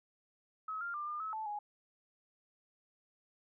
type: tone with pitch steps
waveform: sine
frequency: 1282 / 1395 / 1192 / 1205 / 1293 / 874 / 831 Hz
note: E6 / F6 / D6 / D6 / E6 / A5 / G#5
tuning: -49 / -2 / +25 / +44 / -34 / -12 / +1 cents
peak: -37 dBFS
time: 0.68-1.59 s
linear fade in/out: 5 ms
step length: 130 ms
effects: none